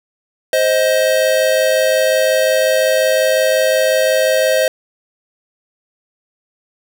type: tone pair together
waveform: square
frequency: 523.3 / 628.9 Hz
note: C5 / D#5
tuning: 0 / +18 cents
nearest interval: minor third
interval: 318 cents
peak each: -15 dBFS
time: 0.53-4.68 s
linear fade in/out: 2 ms
effects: none